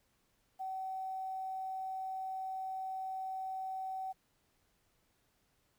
sine tone with quantisation, 760 Hz, F#5, 46 cents sharp, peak -37 dBFS, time 0.59-4.13 s, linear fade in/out 20 ms, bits 11, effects pink hiss -75 dBFS RMS until 5.78 s

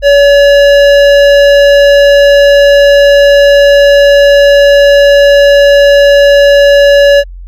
sine tone with hard clipping, 568 Hz, C#5, 42 cents sharp, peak -3 dBFS, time 0.02-7.24 s, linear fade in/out 50 ms, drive 14 dB, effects added 44 Hz sine -23 dBFS peak until 7.47 s + Opus 48 kbps

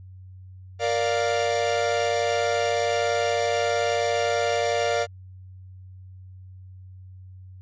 45% pulse chord, Bb major, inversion none, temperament equal, 466.2 / 587.3 / 698.5 Hz, Bb4 / D5 / F5, 0 / 0 / 0 cents, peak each -26 dBFS, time 0.79-5.07 s, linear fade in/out 50 ms, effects added 93 Hz sine -41 dBFS peak until 7.61 s + resampled to 16000 Hz

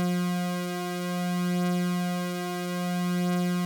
40% pulse beating tone pair, 177.8 / 178.4 Hz, F3 / F3, +31 / +37 cents, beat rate 0.6 Hz, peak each -26 / -32 dBFS, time 0-3.65 s, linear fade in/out 0 ms, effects none

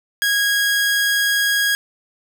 sawtooth tone, 1645 Hz, G#6, 17 cents flat, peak -12 dBFS, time 0.22-1.75 s, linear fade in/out 0 ms, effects none

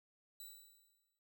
5% pulse tone with exponential decay, 3951 Hz, B7, in tune, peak -40 dBFS, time 0.4-1.19 s, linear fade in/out 2 ms, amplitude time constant 170 ms, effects none

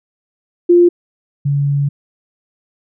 sine tone pair in turn, 349.2 / 141.9 Hz, F4 / C#3, 0 / +41 cents, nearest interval octave + major third, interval 1559 cents, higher first, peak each -5 / -12 dBFS, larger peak first, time 0.69-0.89 / 1.45-1.89 s, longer second, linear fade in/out 10 ms, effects none

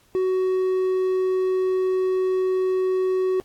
triangle tone, 373.2 Hz, F#4, 15 cents sharp, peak -17 dBFS, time 0.15-3.4 s, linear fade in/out 0 ms, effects pink hiss -59 dBFS RMS until 3.44 s + AAC 64 kbps

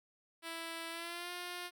5% pulse tone with pitch glide, 330.7 to 354.4 Hz, E4 to F4, +6 to +25 cents, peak -30 dBFS, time 0.42-1.71 s, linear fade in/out 50 ms, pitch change +119 cents, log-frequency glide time 0.9-1.31 s, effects none

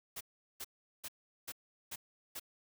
white noise bursts, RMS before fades -43 dBFS, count 6, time 0.16-2.398 s, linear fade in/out 10 ms, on 48 ms, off 390 ms, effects none

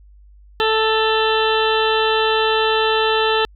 harmonic tone with a mistuned harmonic, 440 Hz, A4, in tune, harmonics 1 / 2 / 3 / 4 / 6 / 7 / 8 / 9, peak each -18 / -21 / -23 / -24 / -26 / -26 / -27 / -28 dBFS, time 0.6-3.45 s, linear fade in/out 0 ms, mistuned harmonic 6, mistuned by +36 cents, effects added 50 Hz sine -43 dBFS peak until 3.55 s

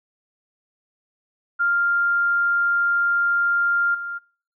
sine tone with level steps, 1397 Hz, F6, in tune, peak -17 / -27 dBFS, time 1.59-4.19 s, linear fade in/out 20 ms, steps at 3.94 s, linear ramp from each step 10 ms, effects noise-tail reverb RT60 0.5 s tail -24 dB re dry

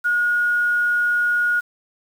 sine tone with quantisation, 1442 Hz, F#6, 45 cents flat, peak -16 dBFS, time 0.04-1.61 s, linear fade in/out 20 ms, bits 7, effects none

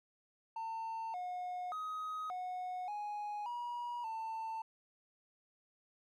triangle tone with pitch steps, 900 / 723 / 1259 / 731 / 832 / 961 / 893 Hz, A5 / F#5 / D#6 / F#5 / G#5 / B5 / A5, +39 / -40 / +20 / -21 / +3 / -48 / +25 cents, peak -36 dBFS, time 0.56-4.62 s, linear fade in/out 5 ms, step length 580 ms, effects tanh soft clip ceiling -32 dBFS

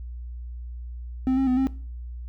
triangle tone with pitch steps, 260.1 / 267.2 / 253.5 / 265.6 Hz, C4 / C4 / B3 / C4, -10 / +36 / +45 / +26 cents, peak -17 dBFS, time 1.27-1.67 s, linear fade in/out 0 ms, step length 100 ms, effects noise-tail reverb RT60 0.4 s tail -19 dB re dry + added 60 Hz sine -33 dBFS peak until 2.28 s

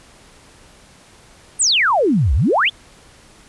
sine exponential two-way sweep, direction down then up, 9397 to 58.1 to 3704 Hz, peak -12 dBFS, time 1.59-2.7 s, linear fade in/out 20 ms, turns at 2.34 s, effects pink hiss -47 dBFS RMS until 3.48 s + resampled to 24000 Hz

